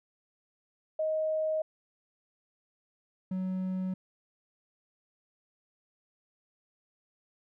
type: tone pair in turn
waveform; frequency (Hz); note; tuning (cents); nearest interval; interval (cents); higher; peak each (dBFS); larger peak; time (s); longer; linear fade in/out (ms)
sine / triangle; 627 / 186.41; D#5 / F#3; +13 / +13; octave + major sixth; 2100; first; -27 / -28; first; 0.99-1.62 / 3.31-3.94; neither; 5
effects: none